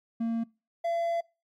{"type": "tone pair in turn", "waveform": "triangle", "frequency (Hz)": [229.1, 677.5], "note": ["A#3", "E5"], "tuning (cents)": [-30, 47], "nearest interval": "octave + perfect fifth", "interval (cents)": 1877, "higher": "second", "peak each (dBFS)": -24, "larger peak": "neither", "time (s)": [[0.2, 0.44], [0.84, 1.21]], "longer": "second", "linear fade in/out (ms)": 10, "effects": ["noise-tail reverb RT60 0.3 s tail -24 dB re dry", "MP3 64 kbps"]}